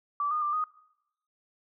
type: tone with pitch steps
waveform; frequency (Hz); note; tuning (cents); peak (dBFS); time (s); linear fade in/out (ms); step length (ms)
sine; 1160 / 1224 / 1184 / 1243; D6 / D#6 / D6 / D#6; -22 / -29 / +14 / -2; -26; 0.2-0.64; 2; 110
effects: noise-tail reverb RT60 0.9 s tail -24 dB re dry